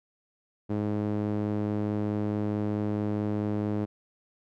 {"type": "tone with band-pass filter", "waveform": "sawtooth", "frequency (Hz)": 104.6, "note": "G#2", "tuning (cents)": 13, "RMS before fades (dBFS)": -29, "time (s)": [0.69, 3.86], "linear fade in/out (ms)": 20, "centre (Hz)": 300, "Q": 1.1, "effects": []}